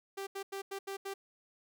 sawtooth tone bursts at uneven times, 392 Hz, G4, in tune, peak -34 dBFS, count 6, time 0.17-0.27 / 0.35-0.43 / 0.52-0.62 / 0.71-0.79 / 0.87-0.97 / 1.05-1.14 s, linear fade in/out 10 ms, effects none

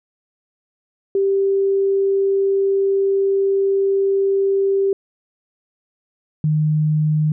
sine tone pair in turn, 392 / 153.33 Hz, G4 / D#3, 0 / -25 cents, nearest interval octave + major third, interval 1625 cents, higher first, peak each -14 dBFS, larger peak neither, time 1.15-4.93 / 6.44-7.32 s, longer first, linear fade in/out 2 ms, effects none

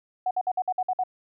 sine tone bursts, 740 Hz, F#5, in tune, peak -22 dBFS, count 8, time 0.26-1.037 s, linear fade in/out 5 ms, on 49 ms, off 55 ms, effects none

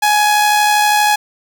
sawtooth tone with amplitude modulation, 838 Hz, G#5, 15 cents sharp, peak -5 dBFS, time 0.02-1.16 s, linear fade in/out 10 ms, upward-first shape sine, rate 72.5 Hz, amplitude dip 30%, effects none

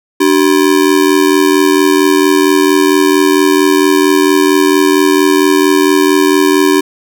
square ring-modulated tone, 336.9 Hz, E4, 38 cents sharp, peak -4 dBFS, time 0.2-6.81 s, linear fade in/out 10 ms, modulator 42.2 Hz, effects none

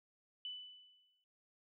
sine tone with exponential decay, 2990 Hz, F#7, 17 cents sharp, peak -40 dBFS, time 0.45-1.24 s, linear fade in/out 1 ms, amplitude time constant 170 ms, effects none

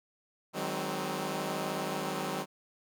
10% pulse chord, Ab dominant seventh, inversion second, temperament equal with one note detuned, 155.56 / 188.34 / 207.7 / 261.6 Hz, Eb3 / Gb3 / Ab3 / C4, 0 / +31 / 0 / 0 cents, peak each -30 / -28 / -32 / -31 dBFS, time 0.53-2.46 s, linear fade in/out 50 ms, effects none

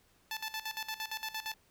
10% pulse tone with tremolo, 876 Hz, A5, 8 cents flat, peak -27 dBFS, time 0.31-1.54 s, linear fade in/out 2 ms, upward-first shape square, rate 8.7 Hz, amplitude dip 80%, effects pink hiss -68 dBFS RMS until 1.7 s

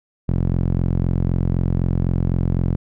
sawtooth tone with band-pass filter, 43.92 Hz, F1, 11 cents sharp, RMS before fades -19 dBFS, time 0.28-2.76 s, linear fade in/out 10 ms, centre 140 Hz, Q 1.1, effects none

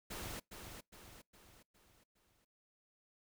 pink noise with echo, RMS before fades -45 dBFS, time 0.1-0.4 s, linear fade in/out 10 ms, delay 410 ms, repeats 5, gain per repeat -6 dB, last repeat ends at 2.45 s, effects noise-tail reverb RT60 0.2 s tail -26 dB re dry

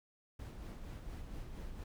brown noise with tremolo, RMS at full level -44 dBFS, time 0.39-1.84 s, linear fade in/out 5 ms, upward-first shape sine, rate 4.3 Hz, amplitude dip 40%, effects none

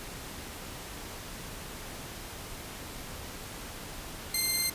10% pulse tone pair together, 2092 / 4165 Hz, C7 / C8, -1 / -9 cents, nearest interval octave, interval 1192 cents, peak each -22 dBFS, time 4.34-4.7 s, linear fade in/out 5 ms, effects pink hiss -42 dBFS RMS until 4.74 s + resampled to 32000 Hz

